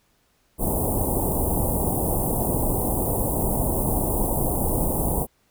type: band-stop noise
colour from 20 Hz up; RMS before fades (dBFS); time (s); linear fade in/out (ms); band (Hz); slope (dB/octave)
pink; -23; 0.58-5.27; 50; 920 to 9100; 48
effects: pink hiss -65 dBFS RMS until 5.5 s